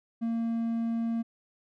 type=tone; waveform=triangle; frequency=229.7 Hz; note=A#3; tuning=25 cents flat; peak=-25 dBFS; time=0.21-1.23 s; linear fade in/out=20 ms; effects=none